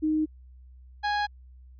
sine / 30% pulse tone pair in turn, 310 / 827.6 Hz, D#4 / G#5, -6 / -6 cents, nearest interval octave + perfect fourth, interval 1700 cents, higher second, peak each -22 dBFS, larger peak neither, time 0.02-0.26 / 1.03-1.27 s, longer neither, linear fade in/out 20 ms, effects added 63 Hz sine -47 dBFS peak until 1.79 s + resampled to 11025 Hz

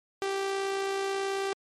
sawtooth tone with amplitude modulation, 391 Hz, G4, 4 cents flat, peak -23 dBFS, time 0.22-1.53 s, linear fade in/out 0 ms, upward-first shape sine, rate 58.5 Hz, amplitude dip 30%, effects low-pass 8000 Hz 12 dB/octave + MP3 64 kbps

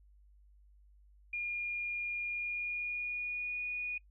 sine tone with pitch glide, 2420 to 2459 Hz, D#7 to D#7, -49 to -21 cents, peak -34 dBFS, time 1.33-3.98 s, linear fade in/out 5 ms, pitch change +28 cents, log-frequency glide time 2.26-3.63 s, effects noise-tail reverb RT60 0.1 s tail -24 dB re dry + added 50 Hz sine -59 dBFS peak until 4.1 s

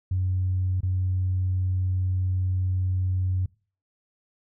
sine tone with dropouts, 92.5 Hz, F#2, in tune, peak -21 dBFS, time 0.11-3.46 s, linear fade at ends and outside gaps 5 ms, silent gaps 0.806-0.831 s, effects noise-tail reverb RT60 0.4 s tail -24 dB re dry + tanh soft clip ceiling -17 dBFS

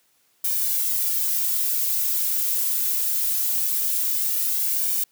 violet noise with flanger, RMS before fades -23 dBFS, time 0.44-5.04 s, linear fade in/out 5 ms, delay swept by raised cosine 1.5 to 3.7 ms, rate 0.22 Hz, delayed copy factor -0.85, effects white hiss -64 dBFS RMS until 5.11 s + high-pass 80 Hz 12 dB/octave

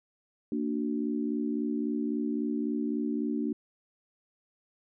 sine chord, Bb augmented, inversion none, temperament equal with one note detuned, 230 / 293.7 / 370 Hz, Bb3 / D4 / F#4, -23 / 0 / 0 cents, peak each -31 / -31 / -37 dBFS, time 0.52-3.53 s, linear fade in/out 2 ms, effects none

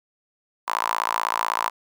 sawtooth tone with high-pass filter, 56 Hz, A1, 31 cents sharp, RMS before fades -25 dBFS, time 0.67-1.7 s, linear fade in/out 20 ms, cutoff 1000 Hz, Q 5.8, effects none

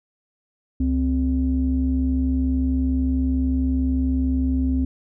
sine tone pair together, 68.87 / 260 Hz, C#2 / C4, -11 / -11 cents, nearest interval octave + major seventh, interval 2300 cents, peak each -20 dBFS, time 0.8-4.85 s, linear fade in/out 5 ms, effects tanh soft clip ceiling -11 dBFS

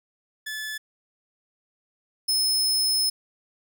sawtooth tone pair in turn, 1730 / 5195 Hz, A6 / E8, -30 / -26 cents, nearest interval octave + perfect fifth, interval 1904 cents, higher second, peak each -27 / -18 dBFS, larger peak second, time 0.46-0.78 / 2.28-3.1 s, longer second, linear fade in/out 10 ms, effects none

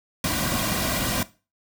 pink noise with comb filter, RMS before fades -25 dBFS, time 0.24-1.23 s, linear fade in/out 2 ms, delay 2.3 ms, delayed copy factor -0.65, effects noise-tail reverb RT60 0.3 s tail -17 dB re dry

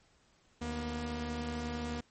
sawtooth tone pair together, 75.8 / 238.8 Hz, D#2 / A#3, -45 / +42 cents, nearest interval octave + minor sixth, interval 1987 cents, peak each -36 / -33 dBFS, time 0.61-2.01 s, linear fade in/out 10 ms, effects pink hiss -68 dBFS RMS until 2.1 s + MP3 32 kbps

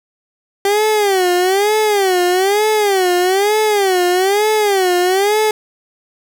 30% pulse tone with vibrato, 392 Hz, G4, in tune, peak -9 dBFS, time 0.65-5.51 s, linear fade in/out 2 ms, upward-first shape sine, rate 1.1 Hz, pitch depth 170 cents each way, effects none

